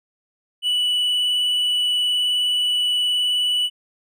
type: tone with vibrato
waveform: triangle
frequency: 2960 Hz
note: F#7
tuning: in tune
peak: -16 dBFS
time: 0.62-3.7 s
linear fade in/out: 50 ms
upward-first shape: sine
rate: 19 Hz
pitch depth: 13 cents each way
effects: none